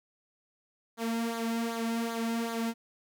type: tone with flanger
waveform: sawtooth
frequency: 229.8 Hz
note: A#3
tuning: 25 cents flat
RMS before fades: -32 dBFS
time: 0.97-2.74 s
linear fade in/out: 50 ms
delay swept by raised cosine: 0.36 to 2.66 ms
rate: 2.6 Hz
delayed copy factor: -0.65
effects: none